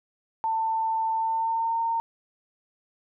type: tone with pitch glide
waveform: sine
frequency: 893 to 915.5 Hz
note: A5 to A#5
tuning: +25 to -32 cents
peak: -23 dBFS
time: 0.44-2 s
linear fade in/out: 0 ms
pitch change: +43 cents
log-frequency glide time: 1.14-1.79 s
effects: none